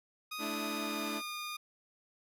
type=tone with pitch glide; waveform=15% pulse; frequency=1244.5 to 1217.5 Hz; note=D#6 to D#6; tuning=0 to -38 cents; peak=-32 dBFS; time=0.31-1.57 s; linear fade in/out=10 ms; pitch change=-38 cents; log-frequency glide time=0.65-1.22 s
type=chord; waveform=sawtooth; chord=A suspended fourth; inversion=none; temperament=equal with one note detuned; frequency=217.9 / 293.7 / 329.6 Hz; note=A3 / D4 / E4; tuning=-17 / 0 / 0 cents; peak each=-37 / -36 / -39 dBFS; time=0.38-1.22 s; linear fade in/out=50 ms
effects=none